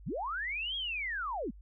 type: linear two-way sweep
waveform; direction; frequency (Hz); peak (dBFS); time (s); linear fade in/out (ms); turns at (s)
sine; up then down; 88.6 to 3322 to 174.4; -33; 0.06-1.51; 10; 0.76
effects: added 50 Hz sine -49 dBFS peak until 1.61 s